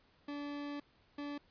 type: tone bursts at uneven times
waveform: 40% pulse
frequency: 288.8 Hz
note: D4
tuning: 29 cents flat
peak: -39 dBFS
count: 2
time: 0.28-0.8 / 1.18-1.38 s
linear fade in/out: 5 ms
effects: pink hiss -69 dBFS RMS until 1.5 s + resampled to 11025 Hz